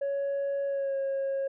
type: tone with pitch glide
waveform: sine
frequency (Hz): 558 to 544.9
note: C#5 to C#5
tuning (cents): +11 to -30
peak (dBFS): -25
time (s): 0.01-1.48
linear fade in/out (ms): 10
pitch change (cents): -41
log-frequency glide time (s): 0.66-0.96
effects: tanh soft clip ceiling -26 dBFS